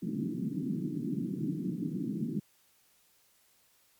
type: band-pass noise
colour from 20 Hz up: pink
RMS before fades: -34 dBFS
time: 0.02-2.4 s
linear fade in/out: 10 ms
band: 150 to 320 Hz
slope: 48 dB/octave
effects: white hiss -67 dBFS RMS until 3.99 s + MP3 96 kbps